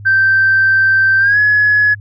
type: tone with pitch glide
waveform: sine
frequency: 1560 to 1691.4 Hz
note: G6 to G#6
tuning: -9 to +31 cents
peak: -7 dBFS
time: 0.05-1.95 s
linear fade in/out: 20 ms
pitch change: +140 cents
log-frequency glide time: 1.19-1.39 s
effects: tanh soft clip ceiling -3 dBFS + added 102 Hz sine -29 dBFS peak until 2 s